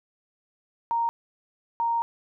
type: tone bursts at uneven times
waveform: sine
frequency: 930 Hz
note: A#5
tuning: 4 cents flat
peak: -22 dBFS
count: 2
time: 0.91-1.09 / 1.8-2.02 s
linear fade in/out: 0 ms
effects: none